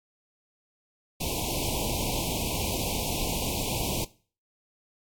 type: band-stop noise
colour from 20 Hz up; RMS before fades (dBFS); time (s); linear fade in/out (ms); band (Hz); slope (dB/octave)
pink; -30; 1.2-4.05; 10; 1000 to 2300; 96
effects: noise-tail reverb RT60 0.4 s tail -19 dB re dry + AAC 64 kbps